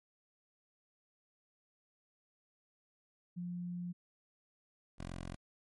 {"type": "tone pair in turn", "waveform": ["sine", "10% pulse"], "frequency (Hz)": [176.3, 44.08], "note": ["F3", "F1"], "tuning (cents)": [17, 17], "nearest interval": "2 octaves", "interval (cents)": 2400, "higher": "first", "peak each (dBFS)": [-38, -34], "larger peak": "second", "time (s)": [[3.36, 3.93], [4.98, 5.36]], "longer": "first", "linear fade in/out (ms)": 20, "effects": ["MP3 48 kbps"]}